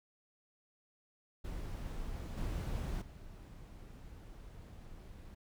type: noise with level steps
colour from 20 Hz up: brown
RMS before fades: -42 / -38 / -51 dBFS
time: 1.44-5.35 s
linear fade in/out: 10 ms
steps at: 2.37 / 3.01 s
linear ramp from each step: 10 ms
effects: none